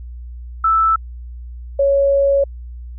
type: tone pair in turn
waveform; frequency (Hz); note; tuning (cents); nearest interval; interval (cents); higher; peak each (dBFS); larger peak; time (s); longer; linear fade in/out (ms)
sine; 1318.5 / 556.1; E6 / C#5; 0 / +5; octave + minor third; 1495; first; -11; neither; 0.64-0.96 / 1.79-2.44; second; 5
effects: added 60 Hz sine -29 dBFS peak until 2.98 s